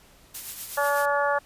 blue noise with tremolo, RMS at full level -33 dBFS, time 0.34-1.06 s, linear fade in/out 10 ms, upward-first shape sine, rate 8.1 Hz, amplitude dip 45%
harmonic tone, 285.9 Hz, D4, 46 cents flat, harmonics 2 / 3 / 4 / 5 / 6, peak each -25 / -27 / -28 / -29 / -30 dBFS, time 0.77-1.39 s, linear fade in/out 10 ms
effects pink hiss -55 dBFS RMS until 1.45 s + resampled to 32000 Hz

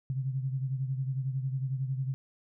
sine beating tone pair, 131.2 / 142.2 Hz, C3 / C#3, +5 / +45 cents, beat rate 11 Hz, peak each -30 / -37 dBFS, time 0.1-2.14 s, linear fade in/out 0 ms, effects none

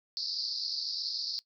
pink band-pass noise, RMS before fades -35 dBFS, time 0.17-1.39 s, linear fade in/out 0 ms, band 4300 to 5100 Hz, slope 96 dB/octave, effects noise-tail reverb RT60 0.1 s tail -20 dB re dry

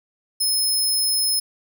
20% pulse tone, 5180 Hz, E8, 31 cents flat, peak -13 dBFS, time 0.4-1.4 s, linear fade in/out 10 ms, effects none

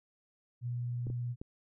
sine tone with vibrato, 121.3 Hz, B2, 31 cents flat, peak -33 dBFS, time 0.61-1.36 s, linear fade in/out 50 ms, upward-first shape triangle, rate 19 Hz, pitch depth 15 cents each way
clicks, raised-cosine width 3 ms, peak -29 dBFS, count 3, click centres 1.069 / 1.101 / 1.415 s
effects none

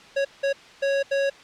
square tone bursts at uneven times, 553 Hz, C#5, 4 cents flat, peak -21 dBFS, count 4, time 0.16-0.25 / 0.43-0.53 / 0.82-1.03 / 1.11-1.3 s, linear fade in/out 10 ms, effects white hiss -47 dBFS RMS until 1.43 s + low-pass 4000 Hz 12 dB/octave

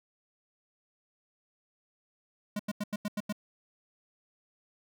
square tone bursts, 207.7 Hz, G#3, in tune, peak -31 dBFS, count 7, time 2.56-3.326 s, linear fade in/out 5 ms, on 34 ms, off 88 ms, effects none

